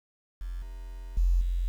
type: tone with level steps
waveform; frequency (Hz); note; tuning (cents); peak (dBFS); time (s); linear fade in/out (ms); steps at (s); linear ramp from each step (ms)
sine; 43.95; F1; +12; -32 / -37 / -20 / -25; 0.41-1.68; 0; 0.62 / 1.17 / 1.41; 2
effects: 9-bit